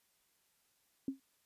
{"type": "tone with exponential decay", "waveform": "sine", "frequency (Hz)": 269.6, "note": "C#4", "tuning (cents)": -48, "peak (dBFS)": -30, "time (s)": [1.08, 1.2], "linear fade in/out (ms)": 2, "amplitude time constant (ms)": 25, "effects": ["white hiss -75 dBFS RMS until 1.45 s", "resampled to 32000 Hz"]}